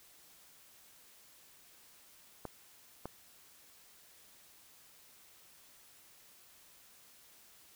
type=clicks; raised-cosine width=1 ms; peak=-26 dBFS; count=2; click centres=2.453 / 3.056 s; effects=white hiss -61 dBFS RMS until 7.75 s